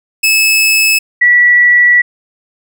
sawtooth / sine tone pair in turn, 2600 / 1947.8 Hz, E7 / B6, -24 / -24 cents, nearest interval perfect fourth, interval 500 cents, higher first, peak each -4 dBFS, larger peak neither, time 0.23-0.99 / 1.21-2.02 s, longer second, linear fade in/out 10 ms, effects none

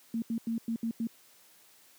sine tone bursts at uneven times, 228.5 Hz, A#3, 34 cents flat, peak -28 dBFS, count 6, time 0.14-0.22 / 0.3-0.38 / 0.47-0.58 / 0.68-0.76 / 0.83-0.91 / 1-1.07 s, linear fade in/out 2 ms, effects white hiss -60 dBFS RMS until 1.98 s + high-pass 150 Hz 12 dB/octave

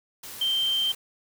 sine tone in noise, 3136 Hz, G7, in tune, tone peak -22 dBFS, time 0.41-0.92 s, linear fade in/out 5 ms, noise white, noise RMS -40 dBFS, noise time 0.23-0.95 s, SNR +15 dB, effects none

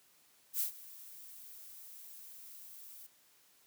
violet noise with ADSR envelope, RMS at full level -32 dBFS, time 0.53-3.07 s, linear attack 72 ms, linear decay 110 ms, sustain -20 dB, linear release 9 ms, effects white hiss -67 dBFS RMS until 3.66 s + high-pass 100 Hz 12 dB/octave

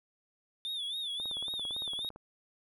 triangle tone with vibrato, 3540 Hz, A7, 10 cents sharp, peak -33 dBFS, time 0.65-2.09 s, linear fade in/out 0 ms, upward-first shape sine, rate 3.7 Hz, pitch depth 110 cents each way
click train, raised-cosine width 1 ms, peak -34 dBFS, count 18, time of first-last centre 1.2-2.16 s, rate 17.7 Hz
effects none

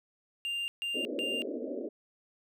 triangle tone bursts, 2794 Hz, F7, in tune, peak -30 dBFS, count 3, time 0.45-1.42 s, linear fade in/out 0 ms, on 230 ms, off 140 ms
pink band-pass noise, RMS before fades -37 dBFS, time 0.94-1.89 s, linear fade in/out 10 ms, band 230 to 610 Hz, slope 96 dB/octave
effects none

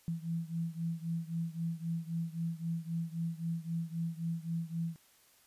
sine beating tone pair, 164.81 / 168.61 Hz, E3 / E3, 0 / +39 cents, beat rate 3.8 Hz, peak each -36 / -38 dBFS, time 0.08-4.96 s, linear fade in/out 0 ms, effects white hiss -65 dBFS RMS until 5.46 s + resampled to 32000 Hz

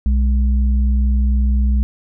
sine tone pair together, 62.11 / 208.9 Hz, B1 / G#3, +10 / +10 cents, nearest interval octave + major sixth, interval 2100 cents, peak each -12 / -24 dBFS, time 0.06-1.83 s, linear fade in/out 0 ms, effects none

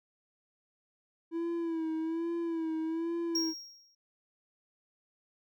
triangle tone with vibrato, 328.7 Hz, E4, 5 cents flat, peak -29 dBFS, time 1.31-3.54 s, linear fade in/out 50 ms, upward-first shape sine, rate 1.2 Hz, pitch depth 55 cents each way
triangle tone with exponential decay, 5590 Hz, F8, 1 cent sharp, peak -26 dBFS, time 3.35-3.95 s, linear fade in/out 5 ms, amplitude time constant 130 ms
effects none

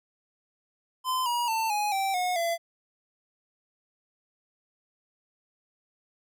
square tone with pitch steps, 1026 / 957.3 / 893.2 / 833.4 / 777.6 / 725.5 / 676.9 Hz, C6 / A#5 / A5 / G#5 / G5 / F#5 / E5, -34 / +46 / +26 / +6 / -14 / -34 / +46 cents, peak -26 dBFS, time 1.04-2.58 s, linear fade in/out 50 ms, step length 220 ms, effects none

